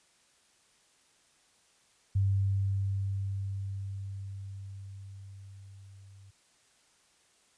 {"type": "tone with level ramp", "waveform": "sine", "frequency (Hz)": 98, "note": "G2", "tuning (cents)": 0, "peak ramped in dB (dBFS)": [-23, -51], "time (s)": [2.15, 6.31], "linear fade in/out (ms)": 10, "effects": ["white hiss -66 dBFS RMS until 7.57 s", "resampled to 22050 Hz"]}